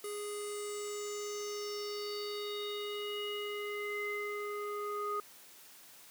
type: tone with low-pass filter sweep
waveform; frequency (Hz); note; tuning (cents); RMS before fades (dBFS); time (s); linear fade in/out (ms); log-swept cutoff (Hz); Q
square; 413.9; G#4; -6; -39; 0.04-5.2; 2; 11000 to 1300; 6
effects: white hiss -56 dBFS RMS until 6.1 s + high-pass 150 Hz 12 dB/octave